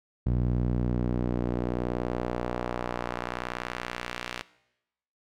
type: tone with band-pass filter sweep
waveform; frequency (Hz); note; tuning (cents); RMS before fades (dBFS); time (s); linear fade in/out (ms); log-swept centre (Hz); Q
sawtooth; 60.6; B1; -32; -30; 0.26-4.42; 0; 130 to 2700; 0.87
effects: noise-tail reverb RT60 0.9 s tail -20 dB re dry